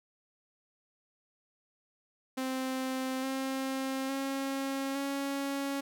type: tone with pitch steps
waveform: sawtooth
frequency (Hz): 261 / 266.3 / 271.8 / 277.3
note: C4 / C4 / C#4 / C#4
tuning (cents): -4 / +31 / -34 / +1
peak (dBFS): -28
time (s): 2.37-5.81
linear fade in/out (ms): 10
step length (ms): 860
effects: none